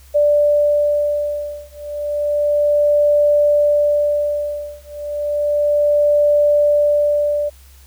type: beating tone pair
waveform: sine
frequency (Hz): 587.3 / 587.62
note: D5 / D5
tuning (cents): 0 / +1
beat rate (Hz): 0.32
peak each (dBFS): -16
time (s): 0.14-7.5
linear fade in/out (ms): 20
effects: added 67 Hz sine -42 dBFS peak until 7.86 s + white hiss -50 dBFS RMS until 7.86 s